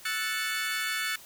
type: chord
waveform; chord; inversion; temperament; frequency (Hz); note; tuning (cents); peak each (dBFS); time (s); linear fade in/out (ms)
30% pulse; F# minor seventh; third; equal; 1318.5 / 1480 / 1760 / 2217; E6 / F#6 / A6 / C#7; 0 / 0 / 0 / 0; -35 / -32 / -31 / -31; 0.05-1.16; 5
effects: white hiss -50 dBFS RMS until 1.25 s